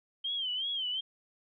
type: tone with vibrato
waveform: sine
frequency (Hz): 3141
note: G7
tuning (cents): +3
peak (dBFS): -31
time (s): 0.24-1.01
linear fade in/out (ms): 10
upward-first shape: sine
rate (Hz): 2.7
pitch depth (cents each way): 110
effects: none